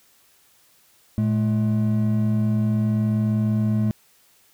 triangle tone pair together, 113.2 / 213.7 Hz, A2 / G#3, +50 / +50 cents, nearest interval major seventh, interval 1100 cents, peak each -19 dBFS, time 1.18-3.91 s, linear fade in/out 0 ms, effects white hiss -58 dBFS RMS until 4.53 s

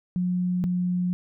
sine tone pair in turn, 180 / 179.32 Hz, F#3 / F3, -47 / +46 cents, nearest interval unison, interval 7 cents, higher first, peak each -22 dBFS, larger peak neither, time 0.16-0.64 / 0.64-1.13 s, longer second, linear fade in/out 0 ms, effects none

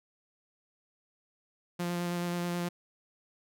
sawtooth tone with vibrato, 174.61 Hz, F3, in tune, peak -27 dBFS, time 1.79-2.69 s, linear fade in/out 10 ms, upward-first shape square, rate 9.3 Hz, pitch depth 10 cents each way, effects none

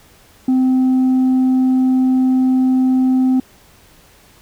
sine tone, 258.3 Hz, C4, 22 cents flat, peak -8 dBFS, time 0.48-3.4 s, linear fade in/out 5 ms, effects tanh soft clip ceiling -10 dBFS + pink hiss -48 dBFS RMS until 4.41 s

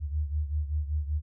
sine beating tone pair, 74 / 79.2 Hz, D2 / D#2, +14 / +31 cents, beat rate 5.2 Hz, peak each -28 / -33 dBFS, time 0-1.22 s, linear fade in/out 50 ms, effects none

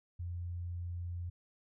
sine tone, 87.31 Hz, F2, in tune, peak -37 dBFS, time 0.19-1.3 s, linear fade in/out 10 ms, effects none

